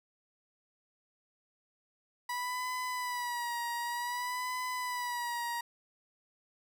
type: tone with vibrato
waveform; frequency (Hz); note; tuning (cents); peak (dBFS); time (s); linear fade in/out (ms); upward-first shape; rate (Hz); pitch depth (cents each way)
30% pulse; 976; B5; -21; -31; 2.29-5.61; 5; sine; 0.54; 53
effects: none